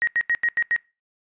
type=tone bursts; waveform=sine; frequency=1886 Hz; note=A#6; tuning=20 cents sharp; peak=-18 dBFS; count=6; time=0.02-0.763 s; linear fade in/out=0 ms; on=53 ms; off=85 ms; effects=noise-tail reverb RT60 0.3 s tail -24 dB re dry + resampled to 8000 Hz